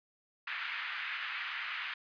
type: band-pass noise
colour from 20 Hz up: white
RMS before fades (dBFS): -39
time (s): 0.47-1.94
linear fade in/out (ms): 5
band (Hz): 1300 to 2600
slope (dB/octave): 24
effects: resampled to 11025 Hz